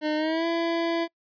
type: tone with pitch glide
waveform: 25% pulse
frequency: 305.2 to 334.8 Hz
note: D#4 to E4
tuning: -33 to +27 cents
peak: -20 dBFS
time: 0.01-1.08 s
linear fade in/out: 50 ms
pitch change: +160 cents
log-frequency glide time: 0.16-0.46 s
effects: noise-tail reverb RT60 0.1 s tail -26 dB re dry + resampled to 11025 Hz